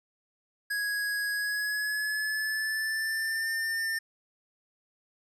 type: tone with pitch glide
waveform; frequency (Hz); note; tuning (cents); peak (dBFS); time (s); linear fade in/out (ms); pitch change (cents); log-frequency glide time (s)
square; 1661.2 to 1801.1; G#6 to A6; 0 to +40; -29; 0.7-3.99; 10; +140; 1.32-3.52
effects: resampled to 32000 Hz